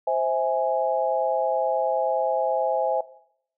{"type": "chord", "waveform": "sine", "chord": "C augmented", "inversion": "none", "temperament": "equal with one note detuned", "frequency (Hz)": [523.3, 652.8, 830.6], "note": ["C5", "E5", "G#5"], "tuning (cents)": [0, -17, 0], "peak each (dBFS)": -25, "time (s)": [0.07, 3.01], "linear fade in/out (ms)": 5, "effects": ["noise-tail reverb RT60 0.7 s tail -18 dB re dry"]}